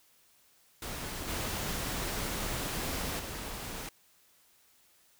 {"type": "noise with level steps", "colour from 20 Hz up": "pink", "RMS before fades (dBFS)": [-39, -35, -40], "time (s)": [0.82, 3.89], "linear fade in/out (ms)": 2, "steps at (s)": [1.28, 3.19], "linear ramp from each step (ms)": 5, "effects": ["white hiss -65 dBFS RMS until 5.19 s"]}